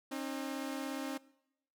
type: tone pair together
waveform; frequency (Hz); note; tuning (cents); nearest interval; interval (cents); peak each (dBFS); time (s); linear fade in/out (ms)
sawtooth; 268.6 / 305.7; C4 / D#4; +46 / -30; major second; 224; -35 / -38; 0.11-1.18; 10
effects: noise-tail reverb RT60 0.8 s tail -21 dB re dry